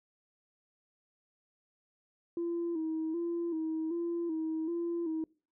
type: tone with vibrato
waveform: sine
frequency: 329.6 Hz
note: E4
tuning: in tune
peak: -30 dBFS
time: 2.37-5.24 s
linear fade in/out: 2 ms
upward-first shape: square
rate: 1.3 Hz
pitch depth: 58 cents each way
effects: noise-tail reverb RT60 0.4 s tail -25 dB re dry + tanh soft clip ceiling -28 dBFS